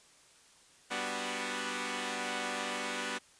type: chord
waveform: 5% pulse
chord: G major seventh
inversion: none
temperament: equal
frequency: 196 / 246.9 / 293.7 / 370 Hz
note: G3 / B3 / D4 / F#4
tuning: 0 / 0 / 0 / 0 cents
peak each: -30 / -26 / -31 / -30 dBFS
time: 0.9-3.19 s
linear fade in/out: 20 ms
effects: white hiss -61 dBFS RMS until 3.39 s + resampled to 22050 Hz